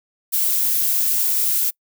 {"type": "noise", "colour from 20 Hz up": "violet", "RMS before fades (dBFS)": -19, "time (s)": [0.32, 1.71], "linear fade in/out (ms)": 20, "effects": ["noise-tail reverb RT60 0.1 s tail -26 dB re dry"]}